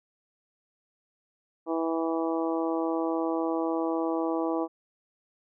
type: harmonic tone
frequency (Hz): 163.7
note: E3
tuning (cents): -12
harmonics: 2 / 3 / 4 / 5 / 6 / 7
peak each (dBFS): -28 / -32 / -34 / -36 / -38 / -39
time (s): 1.66-4.68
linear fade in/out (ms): 50
effects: none